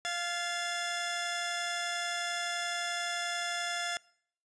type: tone pair together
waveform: 15% pulse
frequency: 695.9 / 1724 Hz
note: F5 / A6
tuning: -6 / -36 cents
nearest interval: octave + major third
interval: 1570 cents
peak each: -28 / -29 dBFS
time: 0.05-3.97 s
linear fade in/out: 0 ms
effects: noise-tail reverb RT60 0.6 s tail -23 dB re dry + resampled to 22050 Hz